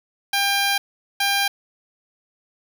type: tone bursts at uneven times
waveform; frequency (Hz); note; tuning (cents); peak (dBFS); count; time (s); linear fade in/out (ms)
10% pulse; 798; G5; +31; -10; 2; 0.33-0.78 / 1.2-1.48; 5
effects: none